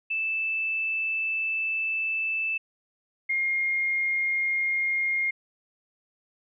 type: tone pair in turn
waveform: sine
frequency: 2637 / 2131 Hz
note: E7 / C7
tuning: 0 / +31 cents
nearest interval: major third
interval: 369 cents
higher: first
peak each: -25 / -23 dBFS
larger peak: second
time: 0.1-2.58 / 3.29-5.31 s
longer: first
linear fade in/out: 10 ms
effects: none